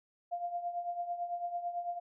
sine tone with tremolo, 698.5 Hz, F5, in tune, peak -31 dBFS, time 0.31-2 s, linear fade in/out 20 ms, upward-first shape triangle, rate 9 Hz, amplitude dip 75%, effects none

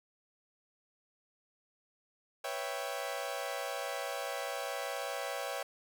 sawtooth chord, C# half-diminished seventh, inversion third, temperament equal, 493.9 / 554.4 / 659.3 / 784 Hz, B4 / C#5 / E5 / G5, 0 / 0 / 0 / 0 cents, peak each -40 / -36 / -38 / -38 dBFS, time 2.44-5.63 s, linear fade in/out 5 ms, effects none

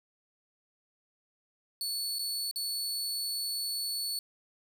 sawtooth tone with dropouts, 4435 Hz, C#8, in tune, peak -29 dBFS, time 1.81-4.19 s, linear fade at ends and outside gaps 1 ms, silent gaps 2.186-2.192 / 2.512-2.559 s, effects none

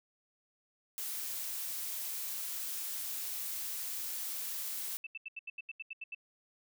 blue noise, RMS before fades -39 dBFS, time 0.98-4.97 s, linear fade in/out 0 ms
sine tone bursts, 2646 Hz, E7, 6 cents sharp, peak -39 dBFS, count 11, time 5.04-6.148 s, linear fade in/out 5 ms, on 28 ms, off 80 ms
effects none

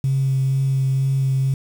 sine tone with vibrato, 134.4 Hz, C3, 47 cents sharp, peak -15 dBFS, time 0.04-1.54 s, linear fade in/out 2 ms, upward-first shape sine, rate 2.1 Hz, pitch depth 13 cents each way, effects tanh soft clip ceiling -12 dBFS + 7-bit

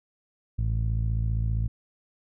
sawtooth tone with low-pass filter, 55.2 Hz, A1, 6 cents sharp, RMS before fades -26 dBFS, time 0.58-1.68 s, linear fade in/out 10 ms, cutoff 120 Hz, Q 2.2, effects none

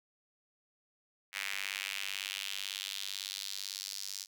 square tone with high-pass filter sweep, 49 Hz, G1, in tune, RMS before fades -40 dBFS, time 1.32-4.27 s, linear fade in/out 50 ms, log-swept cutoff 2100 to 5200 Hz, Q 2.4, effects none

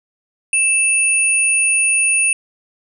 sine tone pair together, 2637 / 9539 Hz, E7 / D9, 0 / +26 cents, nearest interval octave + minor seventh, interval 2226 cents, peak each -15 dBFS, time 0.53-2.33 s, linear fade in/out 2 ms, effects none

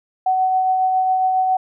sine tone with tremolo, 750 Hz, F#5, 23 cents sharp, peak -13 dBFS, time 0.26-1.57 s, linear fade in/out 5 ms, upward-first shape triangle, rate 7.3 Hz, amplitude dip 30%, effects none

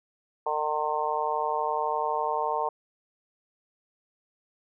harmonic tone, 151.8 Hz, D#3, 42 cents flat, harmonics 3 / 4 / 5 / 6 / 7, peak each -33 / -33 / -32 / -29 / -32 dBFS, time 0.46-2.69 s, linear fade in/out 5 ms, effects none

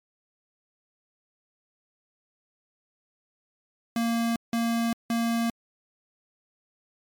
square tone bursts, 231.6 Hz, A#3, 11 cents flat, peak -24 dBFS, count 3, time 3.96-5.5 s, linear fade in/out 2 ms, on 400 ms, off 170 ms, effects MP3 96 kbps

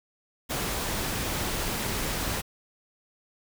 pink noise, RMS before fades -30 dBFS, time 0.49-2.42 s, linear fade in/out 20 ms, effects none

